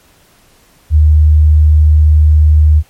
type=tone; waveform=sine; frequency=76.4 Hz; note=D#2; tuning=31 cents flat; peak=-3 dBFS; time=0.9-2.83 s; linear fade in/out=50 ms; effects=pink hiss -48 dBFS RMS until 2.89 s + MP3 64 kbps